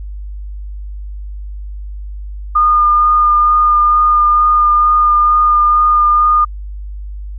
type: tone with vibrato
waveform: sine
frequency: 1214 Hz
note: D#6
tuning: 43 cents flat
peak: -7 dBFS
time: 2.55-6.45 s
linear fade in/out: 10 ms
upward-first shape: sine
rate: 2.2 Hz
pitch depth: 12 cents each way
effects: added 50 Hz sine -23 dBFS peak until 7.38 s